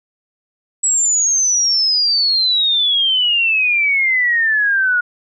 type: exponential sweep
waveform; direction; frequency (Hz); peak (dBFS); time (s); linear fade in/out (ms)
sine; down; 7850 to 1435; -12; 0.83-5.01; 10
effects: none